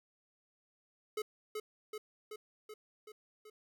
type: tone with echo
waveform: square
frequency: 427.6 Hz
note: A4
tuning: 49 cents flat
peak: -35 dBFS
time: 1.17-1.22 s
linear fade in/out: 5 ms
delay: 380 ms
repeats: 6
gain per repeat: -3 dB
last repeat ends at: 3.5 s
effects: none